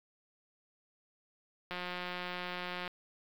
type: click train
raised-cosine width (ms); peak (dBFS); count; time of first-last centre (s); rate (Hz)
0.3; -23; 210; 1.71-2.878; 179
effects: low-pass 5000 Hz 12 dB/octave + 9-bit